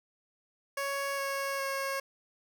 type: tone with pitch steps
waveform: 15% pulse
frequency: 556 / 550.6 / 545.2 Hz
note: C#5 / C#5 / C#5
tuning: +5 / -12 / -29 cents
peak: -25 dBFS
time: 0.77-2 s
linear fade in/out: 5 ms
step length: 410 ms
effects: none